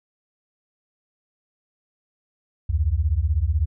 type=beating tone pair; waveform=sine; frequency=69 / 85 Hz; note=C#2 / F2; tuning=-7 / -46 cents; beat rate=16 Hz; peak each=-21 dBFS; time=2.69-3.66 s; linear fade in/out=10 ms; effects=none